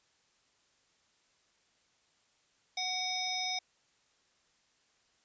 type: harmonic tone with a mistuned harmonic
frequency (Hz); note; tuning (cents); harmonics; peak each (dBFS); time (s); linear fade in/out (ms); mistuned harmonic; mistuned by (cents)
738; F#5; -5; 1 / 3 / 5 / 7 / 8; -39 / -39 / -38 / -37 / -44; 2.77-3.59; 5; 3; +33
effects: white hiss -71 dBFS RMS until 5.24 s + resampled to 16000 Hz